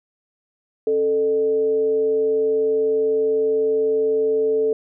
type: tone with frequency modulation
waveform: sine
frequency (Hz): 440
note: A4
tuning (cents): 0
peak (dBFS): -16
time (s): 0.87-4.73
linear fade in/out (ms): 2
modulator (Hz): 168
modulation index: 0.31
effects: none